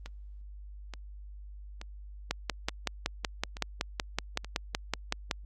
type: two click trains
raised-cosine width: 0.2 ms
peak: -11 / -24 dBFS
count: 17 / 6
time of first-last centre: 2.31-5.312 / 0.06-4.446 s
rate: 5.33 / 1.14 Hz
effects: added 50 Hz sine -43 dBFS peak until 5.45 s + Opus 32 kbps